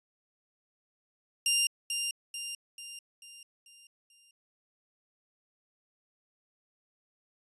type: tone with echo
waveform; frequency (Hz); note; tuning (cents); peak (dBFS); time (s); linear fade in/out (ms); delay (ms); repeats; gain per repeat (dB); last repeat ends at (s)
15% pulse; 2794; F7; 0; -17; 1.46-1.67; 2; 440; 6; -6; 4.31
effects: resampled to 24000 Hz